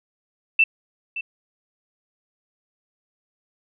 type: tone with echo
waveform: sine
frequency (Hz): 2665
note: E7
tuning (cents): +18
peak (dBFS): -12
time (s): 0.59-0.64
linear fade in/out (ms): 5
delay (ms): 570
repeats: 1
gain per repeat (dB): -14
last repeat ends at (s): 1.21
effects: none